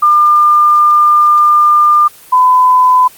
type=tone pair in turn; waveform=sine; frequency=1200 / 1008.3 Hz; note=D6 / B5; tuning=+37 / +36 cents; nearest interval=minor third; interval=301 cents; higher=first; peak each=-4 dBFS; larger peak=neither; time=0.02-2.08 / 2.32-3.08 s; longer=first; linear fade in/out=10 ms; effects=white hiss -38 dBFS RMS until 3.17 s + Opus 24 kbps